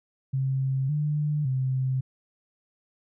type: tone with pitch steps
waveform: sine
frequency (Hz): 133.6 / 149.3 / 130.9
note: C3 / D3 / C3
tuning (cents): +36 / +29 / +1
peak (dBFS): -23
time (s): 0.33-2.01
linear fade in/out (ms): 10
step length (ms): 560
effects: none